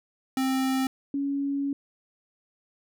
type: tone pair in turn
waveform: square / sine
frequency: 263.5 / 279.7 Hz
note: C4 / C#4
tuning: +12 / +16 cents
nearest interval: minor second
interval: 104 cents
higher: second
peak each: -24 / -25 dBFS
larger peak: first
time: 0.37-0.87 / 1.14-1.73 s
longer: second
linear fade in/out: 2 ms
effects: none